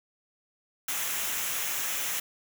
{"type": "noise with comb filter", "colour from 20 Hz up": "white", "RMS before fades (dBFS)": -31, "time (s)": [0.88, 2.2], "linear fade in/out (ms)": 5, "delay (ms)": 0.22, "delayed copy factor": -0.55, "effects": []}